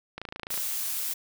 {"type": "click train", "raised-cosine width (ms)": 0.3, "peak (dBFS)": -20, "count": 12, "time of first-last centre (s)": [0.18, 0.577], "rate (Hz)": 27.7}
{"type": "noise", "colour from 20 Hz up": "blue", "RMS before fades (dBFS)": -31, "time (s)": [0.5, 1.14], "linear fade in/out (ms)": 10}
{"effects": []}